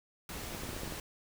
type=noise; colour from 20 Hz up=pink; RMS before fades=-42 dBFS; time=0.29-1 s; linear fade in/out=2 ms
type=clicks; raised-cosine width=2 ms; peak=-29 dBFS; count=8; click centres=0.548 / 0.635 / 0.691 / 0.731 / 0.765 / 0.834 / 0.877 / 0.923 s
effects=none